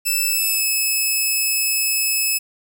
5% pulse tone with pitch glide, 2637 to 2590 Hz, E7 to E7, 0 to -31 cents, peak -9 dBFS, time 0.05-2.39 s, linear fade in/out 20 ms, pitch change -31 cents, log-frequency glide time 0.27-0.64 s, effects 8-bit

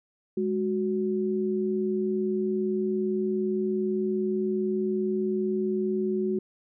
sine tone pair together, 207.7 / 370.1 Hz, G#3 / F#4, 0 / 0 cents, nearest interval minor seventh, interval 1000 cents, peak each -28 / -26 dBFS, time 0.37-6.39 s, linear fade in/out 5 ms, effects none

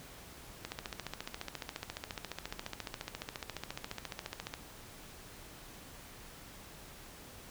click train, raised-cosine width 0.2 ms, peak -21 dBFS, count 57, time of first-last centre 0.65-4.539 s, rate 14.4 Hz, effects pink hiss -52 dBFS RMS until 7.5 s

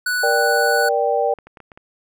square tone, 1480 Hz, F#6, in tune, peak -19 dBFS, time 0.06-0.89 s, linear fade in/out 5 ms
sine chord, G minor, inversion first, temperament just, 470.4 / 588 / 784 Hz, Bb4 / D5 / G5, +16 / +2 / 0 cents, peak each -20 dBFS, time 0.23-1.34 s, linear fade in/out 5 ms
clicks, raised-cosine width 0.5 ms, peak -26 dBFS, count 6, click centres 1.387 / 1.47 / 1.572 / 1.603 / 1.718 / 1.775 s
effects none

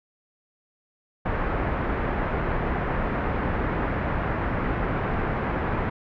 pink low-pass noise, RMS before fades -26 dBFS, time 1.25-5.9 s, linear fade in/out 10 ms, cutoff 1900 Hz, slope 24 dB/octave, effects none

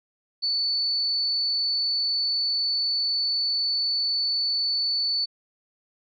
sine tone, 4478 Hz, C#8, 17 cents sharp, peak -22 dBFS, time 0.42-5.26 s, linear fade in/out 20 ms, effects none

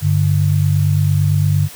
sine tone pair together, 98 / 146.83 Hz, G2 / D3, 0 / 0 cents, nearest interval perfect fifth, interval 700 cents, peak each -14 dBFS, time 0.01-1.69 s, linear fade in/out 50 ms, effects white hiss -36 dBFS RMS until 1.75 s

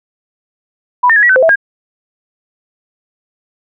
sine tone with pitch steps, 988 / 1812 / 1676 / 1929 / 1523 / 519 / 652 / 1623 Hz, B5 / A#6 / G#6 / B6 / F#6 / C5 / E5 / G#6, 0 / -50 / +15 / -41 / +50 / -14 / -19 / -40 cents, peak -5 dBFS, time 1.03-1.558 s, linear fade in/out 10 ms, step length 66 ms, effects none

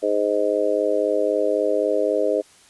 harmonic tone, 103.83 Hz, G#2, in tune, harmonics 3 / 4 / 5 / 6, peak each -27 / -23 / -22 / -23 dBFS, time 0.02-2.42 s, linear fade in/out 20 ms, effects white hiss -52 dBFS RMS until 2.69 s + resampled to 24000 Hz

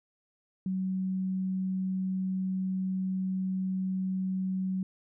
sine tone, 188 Hz, F#3, 28 cents sharp, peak -28 dBFS, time 0.66-4.83 s, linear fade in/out 2 ms, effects none

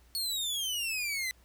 sawtooth exponential sweep, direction down, 4408 to 1999 Hz, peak -28 dBFS, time 0.15-1.31 s, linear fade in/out 0 ms, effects added 60 Hz sine -60 dBFS peak until 1.44 s + pink hiss -65 dBFS RMS until 1.44 s

